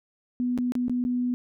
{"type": "tone with dropouts", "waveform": "sine", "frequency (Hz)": 246.9, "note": "B3", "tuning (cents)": 0, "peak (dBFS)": -23, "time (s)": [0.4, 1.34], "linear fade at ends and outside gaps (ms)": 0, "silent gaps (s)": [[0.577, 0.586], [0.721, 0.753], [0.882, 0.896], [1.04, 1.05]], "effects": []}